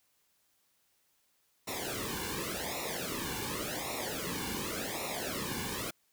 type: noise with flanger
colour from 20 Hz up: pink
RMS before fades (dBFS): -37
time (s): 1.67-5.91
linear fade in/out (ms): 10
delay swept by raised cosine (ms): 0.63 to 1.58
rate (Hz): 0.89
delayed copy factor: -1
effects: white hiss -73 dBFS RMS until 6.12 s